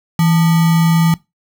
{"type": "tone with sample-and-hold", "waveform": "sine", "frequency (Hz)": 164.81, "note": "E3", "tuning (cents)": 0, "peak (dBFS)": -9, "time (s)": [0.19, 1.14], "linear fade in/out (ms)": 2, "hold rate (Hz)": 1050, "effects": ["noise-tail reverb RT60 0.2 s tail -20 dB re dry"]}